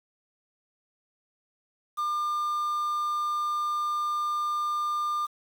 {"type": "tone with quantisation", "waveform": "triangle", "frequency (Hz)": 1200, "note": "D6", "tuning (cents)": 37, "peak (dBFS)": -24, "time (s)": [1.97, 5.27], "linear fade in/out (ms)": 20, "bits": 8, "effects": []}